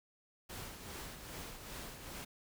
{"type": "noise with tremolo", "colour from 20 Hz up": "pink", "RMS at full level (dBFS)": -45, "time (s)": [0.49, 2.25], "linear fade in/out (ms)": 10, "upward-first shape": "triangle", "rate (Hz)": 2.5, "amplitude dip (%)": 55, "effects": []}